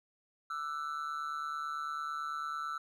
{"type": "tone with amplitude modulation", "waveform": "triangle", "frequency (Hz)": 1330, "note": "E6", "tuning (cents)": 15, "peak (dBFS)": -30, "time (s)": [0.5, 2.78], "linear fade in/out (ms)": 5, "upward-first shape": "sine", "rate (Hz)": 149, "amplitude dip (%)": 80, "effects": []}